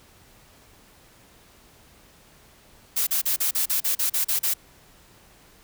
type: noise bursts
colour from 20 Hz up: blue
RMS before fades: -23 dBFS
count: 11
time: 2.96-4.54 s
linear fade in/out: 10 ms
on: 110 ms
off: 37 ms
effects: pink hiss -54 dBFS RMS until 5.63 s